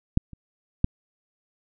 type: clicks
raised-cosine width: 5 ms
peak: -6 / -29 / -6 dBFS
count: 3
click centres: 0.174 / 0.333 / 0.844 s
effects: none